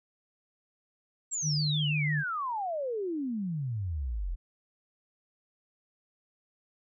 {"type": "exponential sweep", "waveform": "sine", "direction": "down", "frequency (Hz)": [7680, 38.89], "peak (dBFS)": -30, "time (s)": [1.31, 4.36], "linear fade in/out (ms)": 20}
{"type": "tone with vibrato", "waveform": "sine", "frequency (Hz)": 150, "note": "D3", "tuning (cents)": 37, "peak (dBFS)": -27, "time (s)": [1.42, 2.24], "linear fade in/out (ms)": 50, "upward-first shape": "sine", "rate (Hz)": 6.1, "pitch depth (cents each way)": 30}
{"effects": []}